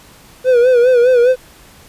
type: tone with vibrato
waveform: triangle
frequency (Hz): 493.9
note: B4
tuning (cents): 0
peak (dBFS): -5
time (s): 0.44-1.36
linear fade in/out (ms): 50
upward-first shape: sine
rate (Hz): 4.9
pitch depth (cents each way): 78
effects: pink hiss -43 dBFS RMS until 1.88 s + resampled to 32000 Hz